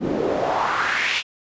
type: noise with band-pass filter sweep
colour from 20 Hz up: pink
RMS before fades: -22 dBFS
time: 0-1.23 s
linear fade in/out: 50 ms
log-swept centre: 270 to 3100 Hz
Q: 2.8
effects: resampled to 16000 Hz